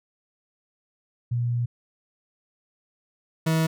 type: tone pair in turn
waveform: sine / 40% pulse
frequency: 120 / 160.74 Hz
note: B2 / E3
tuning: -49 / -43 cents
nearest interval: perfect fourth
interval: 506 cents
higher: second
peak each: -22 / -19 dBFS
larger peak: second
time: 1.31-1.66 / 3.46-3.67 s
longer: first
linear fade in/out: 10 ms
effects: none